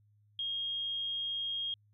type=tone; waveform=sine; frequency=3249 Hz; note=G#7; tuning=39 cents flat; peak=-33 dBFS; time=0.39-1.74 s; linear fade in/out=2 ms; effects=added 104 Hz sine -64 dBFS peak until 1.93 s